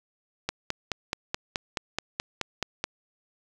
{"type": "click train", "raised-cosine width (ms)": 0.2, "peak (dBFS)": -10, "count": 12, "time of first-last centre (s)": [0.49, 2.84], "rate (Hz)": 4.68, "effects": []}